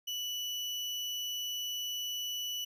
35% pulse tone, 2960 Hz, F#7, in tune, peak -33 dBFS, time 0.07-2.65 s, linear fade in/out 10 ms, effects none

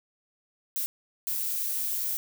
violet noise bursts at uneven times, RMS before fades -30 dBFS, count 2, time 0.76-0.86 / 1.27-2.17 s, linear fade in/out 0 ms, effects none

